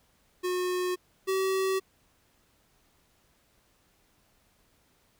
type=tone pair in turn; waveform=square; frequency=362.6 / 381.8 Hz; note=F#4 / G4; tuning=-35 / -46 cents; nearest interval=minor second; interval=89 cents; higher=second; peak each=-28 / -26 dBFS; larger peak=second; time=0.43-0.96 / 1.27-1.8 s; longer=neither; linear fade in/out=20 ms; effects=pink hiss -67 dBFS RMS until 5.19 s